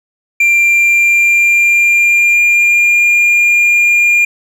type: tone with pitch glide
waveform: triangle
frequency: 2373 to 2409 Hz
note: D7 to D7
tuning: +17 to +43 cents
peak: -5 dBFS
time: 0.4-4.25 s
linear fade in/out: 5 ms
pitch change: +26 cents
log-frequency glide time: 0.52-3.05 s
effects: none